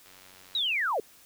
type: click train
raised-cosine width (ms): 0.2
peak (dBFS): -35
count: 50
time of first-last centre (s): 0.06-0.585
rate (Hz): 93.3
type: linear sweep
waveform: sine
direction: down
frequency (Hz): 3951 to 380.9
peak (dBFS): -25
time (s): 0.55-1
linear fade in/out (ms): 2
effects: white hiss -56 dBFS RMS until 1.25 s